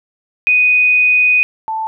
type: tone pair in turn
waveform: sine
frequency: 2489 / 882 Hz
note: D#7 / A5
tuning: 0 / +4 cents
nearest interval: octave + tritone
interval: 1796 cents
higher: first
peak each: -8 / -17 dBFS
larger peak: first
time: 0.47-1.43 / 1.68-1.87 s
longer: first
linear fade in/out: 0 ms
effects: none